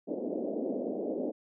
pink band-pass noise, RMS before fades -34 dBFS, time 0.07-1.32 s, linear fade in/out 20 ms, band 220 to 620 Hz, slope 48 dB/octave, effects none

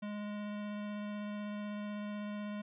square tone with vibrato, 207.7 Hz, G#3, in tune, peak -39 dBFS, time 0.02-2.62 s, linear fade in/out 10 ms, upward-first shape sine, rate 16 Hz, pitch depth 8 cents each way, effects resampled to 8000 Hz

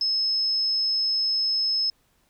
sine tone, 5190 Hz, E8, 28 cents flat, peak -21 dBFS, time 0.01-1.9 s, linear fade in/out 2 ms, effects pink hiss -66 dBFS RMS until 2.29 s

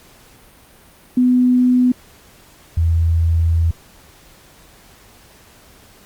sine tone pair in turn, 249.9 / 82.72 Hz, B3 / E2, +21 / +7 cents, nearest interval octave + perfect fifth, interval 1914 cents, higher first, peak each -10 / -12 dBFS, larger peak first, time 1.17-1.92 / 2.77-3.71 s, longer second, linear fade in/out 5 ms, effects pink hiss -47 dBFS RMS until 6.05 s + Opus 48 kbps

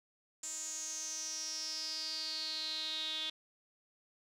sawtooth tone with band-pass filter sweep, 313.8 Hz, D#4, 15 cents sharp, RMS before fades -40 dBFS, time 0.43-3.3 s, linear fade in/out 5 ms, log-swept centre 7300 to 3500 Hz, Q 9.2, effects none

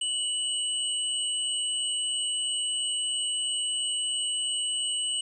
sine tone pair together, 2955 / 8358 Hz, F#7 / C9, -3 / -3 cents, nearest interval octave + tritone, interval 1800 cents, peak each -28 / -31 dBFS, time 0.01-5.21 s, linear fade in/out 5 ms, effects none

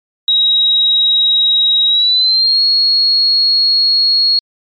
sine tone with pitch glide, 3820 to 4313 Hz, A#7 to C#8, +42 to -48 cents, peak -8 dBFS, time 0.28-4.39 s, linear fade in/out 2 ms, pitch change +210 cents, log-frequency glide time 1.88-2.61 s, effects MP3 32 kbps

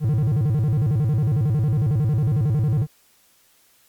triangle tone with vibrato, 128.6 Hz, C3, 30 cents flat, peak -15 dBFS, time 0-2.87 s, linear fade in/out 50 ms, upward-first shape square, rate 11 Hz, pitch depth 290 cents each way, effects white hiss -58 dBFS RMS until 3.88 s + Opus 48 kbps

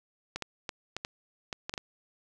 clicks, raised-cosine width 0.2 ms, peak -17 dBFS, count 9, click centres 0.36 / 0.423 / 0.692 / 0.966 / 1.049 / 1.528 / 1.695 / 1.739 / 1.778 s, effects none

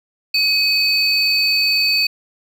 triangle tone pair together, 2538 / 4522 Hz, D#7 / C#8, +34 / +34 cents, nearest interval minor seventh, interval 1000 cents, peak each -17 / -14 dBFS, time 0.34-2.07 s, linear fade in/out 5 ms, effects none

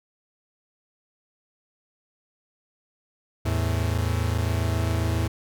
45% pulse tone pair together, 81.73 / 109.1 Hz, E2 / A2, -14 / -14 cents, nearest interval perfect fourth, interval 500 cents, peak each -25 / -25 dBFS, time 3.45-5.28 s, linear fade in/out 10 ms, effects none

